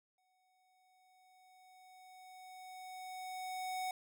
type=tone with exponential growth; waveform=square; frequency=744 Hz; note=F#5; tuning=9 cents sharp; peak=-37 dBFS; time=0.18-3.91 s; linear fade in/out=2 ms; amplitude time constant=810 ms; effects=none